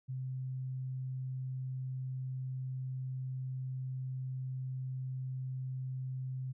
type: tone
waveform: sine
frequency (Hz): 130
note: C3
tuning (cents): -11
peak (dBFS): -36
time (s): 0.08-6.53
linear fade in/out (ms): 20
effects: none